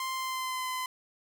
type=tone with pitch glide; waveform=sawtooth; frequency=1046.5 to 1022.6 Hz; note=C6 to C6; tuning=0 to -40 cents; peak=-28 dBFS; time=0-0.86 s; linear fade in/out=2 ms; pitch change=-40 cents; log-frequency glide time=0.14-0.68 s; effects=none